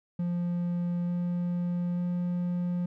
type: tone with pitch steps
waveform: triangle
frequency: 174.61 / 175.62 / 176.64 Hz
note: F3 / F3 / F3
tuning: 0 / +10 / +20 cents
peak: -25 dBFS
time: 0.19-2.86 s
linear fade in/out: 5 ms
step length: 890 ms
effects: none